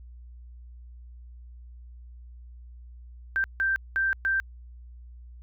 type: tone bursts at uneven times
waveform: sine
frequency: 1568 Hz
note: G6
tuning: in tune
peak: -22 dBFS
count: 4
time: 3.36-3.44 / 3.6-3.76 / 3.96-4.13 / 4.25-4.4 s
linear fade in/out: 0 ms
effects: added 60 Hz sine -43 dBFS peak until 5.42 s